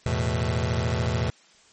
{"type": "chord", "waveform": "sawtooth", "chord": "E suspended fourth", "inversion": "none", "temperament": "just", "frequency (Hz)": [82.41, 109.88, 123.61], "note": ["E2", "A2", "B2"], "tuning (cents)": [0, -2, 2], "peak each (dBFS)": -23, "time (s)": [0.06, 1.3], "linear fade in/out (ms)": 0, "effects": ["white hiss -56 dBFS RMS until 1.72 s", "MP3 32 kbps"]}